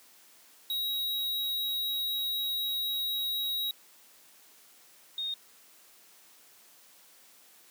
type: tone pair in turn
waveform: square / sine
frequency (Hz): 3826 / 3704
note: A#7 / A#7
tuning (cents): +44 / -12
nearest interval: minor second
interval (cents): 56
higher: first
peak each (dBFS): -30 / -31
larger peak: first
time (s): 0.7-3.71 / 5.18-5.34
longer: first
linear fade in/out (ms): 2
effects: white hiss -58 dBFS RMS until 7.7 s + high-pass 200 Hz 12 dB/octave